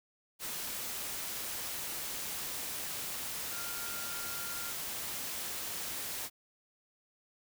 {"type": "tone in noise", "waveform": "sine", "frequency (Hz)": 1396.9, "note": "F6", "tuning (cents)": 0, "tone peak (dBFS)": -45, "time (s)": [3.5, 4.74], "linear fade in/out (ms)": 50, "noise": "white", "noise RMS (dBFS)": -39, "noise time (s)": [0.39, 6.3], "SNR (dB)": -9, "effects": []}